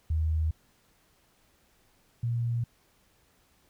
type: tone pair in turn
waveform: sine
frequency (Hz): 79 / 118.04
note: D#2 / A#2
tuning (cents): +27 / +22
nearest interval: perfect fifth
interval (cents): 695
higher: second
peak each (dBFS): -24 / -26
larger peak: first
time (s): 0.1-0.51 / 2.23-2.64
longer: neither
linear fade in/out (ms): 5
effects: pink hiss -66 dBFS RMS until 3.69 s